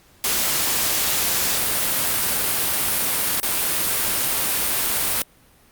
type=noise with dropouts; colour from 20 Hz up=white; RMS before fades=-21 dBFS; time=0.24-5.22 s; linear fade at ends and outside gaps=2 ms; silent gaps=3.401-3.429 s; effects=pink hiss -54 dBFS RMS until 5.71 s + Opus 48 kbps